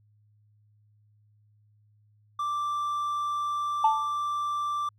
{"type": "tone", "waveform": "triangle", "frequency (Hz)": 1174.7, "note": "D6", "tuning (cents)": 0, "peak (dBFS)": -25, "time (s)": [2.39, 4.89], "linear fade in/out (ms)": 5}
{"type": "tone with exponential decay", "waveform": "sine", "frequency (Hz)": 880, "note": "A5", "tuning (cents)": 0, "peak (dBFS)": -15, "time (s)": [3.84, 4.18], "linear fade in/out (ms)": 5, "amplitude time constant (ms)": 73}
{"effects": ["tanh soft clip ceiling -9 dBFS", "added 105 Hz sine -60 dBFS peak until 4.98 s"]}